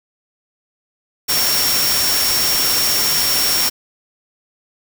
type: tone in noise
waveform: sine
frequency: 5520 Hz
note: F8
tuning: 21 cents flat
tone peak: -18 dBFS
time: 1.28-3.7 s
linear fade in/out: 20 ms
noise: white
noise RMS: -18 dBFS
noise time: 1.28-3.7 s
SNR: -3 dB
effects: none